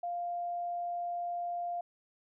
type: tone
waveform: sine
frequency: 698.5 Hz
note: F5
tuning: in tune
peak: -33 dBFS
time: 0.03-1.81 s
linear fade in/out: 5 ms
effects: none